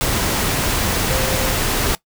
sine tone in noise, 524 Hz, C5, 2 cents sharp, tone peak -25 dBFS, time 1.1-1.53 s, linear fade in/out 0 ms, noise pink, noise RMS -19 dBFS, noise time 0.01-1.95 s, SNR -9 dB, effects noise-tail reverb RT60 0.1 s tail -19 dB re dry

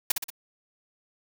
white noise with echo, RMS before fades -22 dBFS, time 0.1-0.12 s, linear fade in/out 5 ms, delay 61 ms, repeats 3, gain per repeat -5 dB, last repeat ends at 0.303 s, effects none

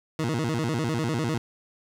20% pulse tone with vibrato, 136 Hz, C#3, 33 cents flat, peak -20 dBFS, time 0.19-1.38 s, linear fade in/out 2 ms, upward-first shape square, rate 10 Hz, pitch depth 260 cents each way, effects low-pass 9000 Hz 12 dB/octave + 8-bit

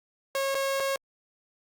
sawtooth tone with dropouts, 545 Hz, C#5, 29 cents flat, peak -22 dBFS, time 0.35-0.96 s, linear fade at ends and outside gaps 1 ms, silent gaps 0.546-0.551 / 0.8-0.803 s, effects Opus 48 kbps

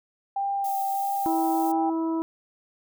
sine tone with vibrato, 790 Hz, G5, 13 cents sharp, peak -24 dBFS, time 0.36-1.9 s, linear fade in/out 5 ms, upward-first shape sine, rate 1.6 Hz, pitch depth 12 cents each way
violet noise, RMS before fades -39 dBFS, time 0.64-1.72 s, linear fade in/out 5 ms
harmonic tone, 326.1 Hz, E4, 19 cents flat, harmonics 1 / 2 / 3 / 4, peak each -24 / -38 / -34 / -44 dBFS, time 1.26-2.22 s, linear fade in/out 0 ms
effects none

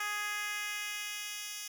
10% pulse tone with high-pass filter sweep, 415.9 Hz, G#4, 2 cents sharp, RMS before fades -38 dBFS, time 0-1.68 s, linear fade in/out 5 ms, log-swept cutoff 1300 to 4100 Hz, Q 1.2, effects none

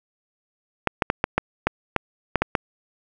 clicks, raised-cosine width 0.5 ms, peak -3 dBFS, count 10, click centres 0.873 / 1.022 / 1.101 / 1.241 / 1.38 / 1.67 / 1.963 / 2.357 / 2.42 / 2.552 s, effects none

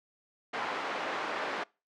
white band-pass noise, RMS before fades -35 dBFS, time 0.53-1.64 s, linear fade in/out 10 ms, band 370 to 1500 Hz, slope 12 dB/octave, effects noise-tail reverb RT60 0.3 s tail -25 dB re dry + low-pass 6000 Hz 12 dB/octave

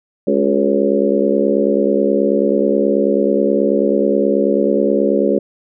harmonic tone with a mistuned harmonic, 69.3 Hz, C#2, in tune, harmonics 3 / 4 / 5 / 6 / 7 / 8, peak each -19 / -19 / -19 / -19 / -19 / -19 dBFS, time 0.27-5.39 s, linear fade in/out 5 ms, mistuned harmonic 5, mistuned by +53 cents, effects none

